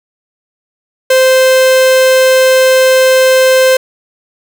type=tone; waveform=45% pulse; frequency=520 Hz; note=C5; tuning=11 cents flat; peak=-5 dBFS; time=1.1-3.77 s; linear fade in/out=5 ms; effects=none